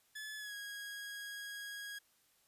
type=tone with pitch glide; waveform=sawtooth; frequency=1721 to 1647.1 Hz; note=A6 to G#6; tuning=-39 to -15 cents; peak=-40 dBFS; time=0.15-1.99 s; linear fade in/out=10 ms; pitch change=-76 cents; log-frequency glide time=0.37-0.55 s; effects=white hiss -72 dBFS RMS until 2.47 s + resampled to 32000 Hz